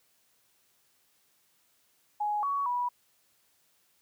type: tone with pitch steps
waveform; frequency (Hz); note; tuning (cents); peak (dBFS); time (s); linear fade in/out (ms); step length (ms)
sine; 835 / 1123 / 977; G#5 / C#6 / B5; +9 / +22 / -19; -27; 2.2-2.89; 10; 230
effects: white hiss -69 dBFS RMS until 4.01 s + high-pass 60 Hz 12 dB/octave